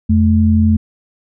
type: tone pair together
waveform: sine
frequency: 86.28 / 217.4 Hz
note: F2 / A3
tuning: -20 / -21 cents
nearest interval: octave + major third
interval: 1599 cents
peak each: -11 dBFS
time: 0.09-0.77 s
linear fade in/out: 10 ms
effects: none